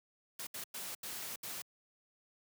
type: noise bursts at uneven times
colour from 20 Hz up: white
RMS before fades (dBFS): -43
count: 5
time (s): 0.39-0.47 / 0.54-0.64 / 0.74-0.95 / 1.03-1.36 / 1.43-1.62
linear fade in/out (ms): 5
effects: high-pass 100 Hz 12 dB/octave